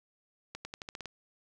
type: accelerating click train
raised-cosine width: 0.2 ms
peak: -23 dBFS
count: 8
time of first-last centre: 0.55-1.057 s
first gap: 100 ms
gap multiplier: 0.89
effects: none